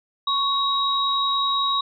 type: tone pair together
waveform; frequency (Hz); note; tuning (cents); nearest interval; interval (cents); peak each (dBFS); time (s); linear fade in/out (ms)
sine; 1108.7 / 3814; C#6 / A#7; 0 / +39; octave + major sixth; 2139; -22; 0.27-1.81; 5
effects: none